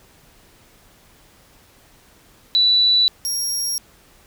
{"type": "tone pair in turn", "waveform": ["sine", "25% pulse"], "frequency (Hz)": [3957, 5596], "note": ["B7", "F8"], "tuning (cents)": [3, 3], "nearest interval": "tritone", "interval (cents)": 600, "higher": "second", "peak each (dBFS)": [-12, -16], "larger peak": "first", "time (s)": [[2.55, 3.08], [3.25, 3.78]], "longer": "neither", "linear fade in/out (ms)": 0, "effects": ["pink hiss -52 dBFS RMS until 4.26 s"]}